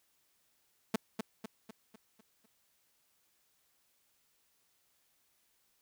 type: tone with echo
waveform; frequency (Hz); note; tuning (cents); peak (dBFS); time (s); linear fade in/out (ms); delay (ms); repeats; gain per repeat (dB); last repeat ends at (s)
sawtooth; 220; A3; 0; -23; 0.94-0.96; 5; 250; 6; -6; 2.46
effects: white hiss -74 dBFS RMS until 5.81 s